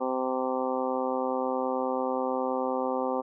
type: harmonic tone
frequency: 129.4 Hz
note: C3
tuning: 19 cents flat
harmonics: 2 / 3 / 4 / 5 / 6 / 7 / 8 / 9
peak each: -33 / -35 / -30 / -42 / -34 / -36 / -39 / -38 dBFS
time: 0-3.22 s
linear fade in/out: 20 ms
effects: none